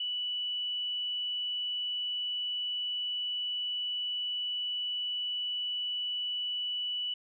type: tone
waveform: sine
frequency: 2960 Hz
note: F#7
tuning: in tune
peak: -31 dBFS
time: 0-7.14 s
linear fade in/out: 5 ms
effects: none